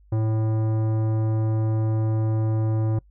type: tone with tanh clipping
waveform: sine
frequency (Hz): 110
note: A2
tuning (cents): 0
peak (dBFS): -22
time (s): 0.12-2.99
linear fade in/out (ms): 5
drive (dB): 15
effects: noise-tail reverb RT60 0.1 s tail -24 dB re dry + added 50 Hz sine -51 dBFS peak until 3.1 s